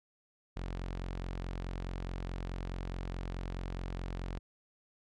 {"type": "tone", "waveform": "sawtooth", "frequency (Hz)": 44.71, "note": "F1", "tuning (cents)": 41, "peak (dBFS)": -33, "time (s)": [0.56, 4.39], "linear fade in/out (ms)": 10, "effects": ["low-pass 5000 Hz 12 dB/octave"]}